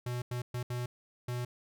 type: tone bursts at uneven times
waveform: square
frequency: 122.8 Hz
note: B2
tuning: 9 cents flat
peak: -34 dBFS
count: 5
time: 0.06-0.22 / 0.31-0.42 / 0.54-0.63 / 0.7-0.86 / 1.28-1.45 s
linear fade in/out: 5 ms
effects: none